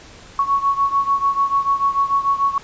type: beating tone pair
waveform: sine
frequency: 1108.7 / 1115.5 Hz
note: C#6 / C#6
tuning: 0 / +11 cents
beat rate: 6.8 Hz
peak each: -17 / -20 dBFS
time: 0.39-2.58 s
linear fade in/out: 2 ms
effects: pink hiss -42 dBFS RMS until 2.63 s + resampled to 16000 Hz